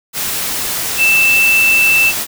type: tone in noise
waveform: sine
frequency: 2654 Hz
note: E7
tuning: 11 cents sharp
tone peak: -8 dBFS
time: 0.97-2.13 s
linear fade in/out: 50 ms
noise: white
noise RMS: -19 dBFS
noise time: 0.13-2.27 s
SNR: +8 dB
effects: none